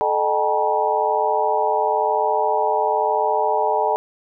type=tone cluster; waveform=sine; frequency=435 / 610 / 776 / 856 / 957 Hz; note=A4 / D#5 / G5 / A5 / A#5; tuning=-20 / -34 / -18 / -48 / +45 cents; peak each=-23 dBFS; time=0.01-3.96 s; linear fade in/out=0 ms; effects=none